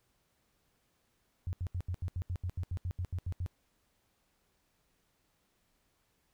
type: tone bursts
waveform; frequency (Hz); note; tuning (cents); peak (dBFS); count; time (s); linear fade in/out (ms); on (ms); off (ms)
sine; 89.4; F2; +41; -32; 15; 1.47-3.462; 0; 60; 78
effects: pink hiss -75 dBFS RMS until 6.33 s